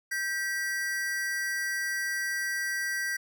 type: tone pair together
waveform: square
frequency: 1574 / 1937.9 Hz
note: G6 / B6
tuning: +7 / -33 cents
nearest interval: major third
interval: 360 cents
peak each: -33 / -32 dBFS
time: 0.11-3.17 s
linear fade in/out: 10 ms
effects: none